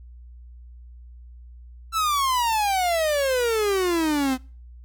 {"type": "exponential sweep", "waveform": "45% pulse", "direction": "down", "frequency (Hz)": [1348, 252.7], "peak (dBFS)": -20, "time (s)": [1.92, 4.38], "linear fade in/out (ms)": 50, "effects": ["noise-tail reverb RT60 0.4 s tail -25 dB re dry", "added 60 Hz sine -41 dBFS peak until 4.84 s"]}